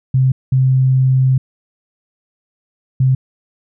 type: tone bursts at uneven times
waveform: sine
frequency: 130.81 Hz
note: C3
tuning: in tune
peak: -9 dBFS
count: 3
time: 0.14-0.32 / 0.52-1.38 / 3-3.15 s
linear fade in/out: 5 ms
effects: none